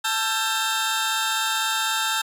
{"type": "tone cluster", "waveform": "sawtooth", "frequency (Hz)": [880, 1342, 1581, 3682], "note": ["A5", "E6", "G6", "A#7"], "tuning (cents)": [0, 31, 14, -22], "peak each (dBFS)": -24, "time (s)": [0.04, 2.22], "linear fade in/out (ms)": 10, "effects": ["resampled to 32000 Hz"]}